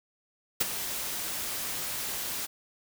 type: noise with ADSR envelope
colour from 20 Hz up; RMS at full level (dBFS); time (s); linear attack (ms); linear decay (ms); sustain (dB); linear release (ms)
white; -23; 0.6-2.47; 12; 20; -11; 22
effects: none